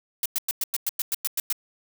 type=noise bursts; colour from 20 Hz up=blue; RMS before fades=-25 dBFS; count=11; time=0.23-1.527 s; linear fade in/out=2 ms; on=27 ms; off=100 ms; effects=none